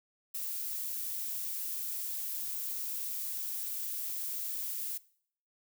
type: noise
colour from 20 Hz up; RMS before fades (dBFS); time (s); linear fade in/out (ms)
violet; -37; 0.34-4.98; 10
effects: noise-tail reverb RT60 0.6 s tail -21 dB re dry